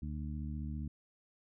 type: harmonic tone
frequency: 75 Hz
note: D2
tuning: 37 cents sharp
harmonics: 1 / 2 / 3 / 4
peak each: -39 / -43 / -44 / -51 dBFS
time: 0.02-0.88 s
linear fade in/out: 5 ms
effects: none